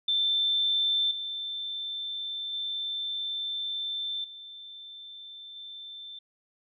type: tone with level steps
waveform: sine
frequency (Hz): 3551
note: A7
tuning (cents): +15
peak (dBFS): -23 / -32 / -30 / -42 / -40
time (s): 0.08-6.19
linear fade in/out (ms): 5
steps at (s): 1.11 / 2.53 / 4.24 / 5.56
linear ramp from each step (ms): 2
effects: none